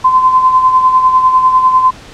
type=tone with tremolo; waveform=sine; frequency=1029 Hz; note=C6; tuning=29 cents flat; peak=-3 dBFS; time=0.04-1.91 s; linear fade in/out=10 ms; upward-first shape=sine; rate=10 Hz; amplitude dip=55%; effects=pink hiss -34 dBFS RMS until 2.13 s + low-pass 6000 Hz 12 dB/octave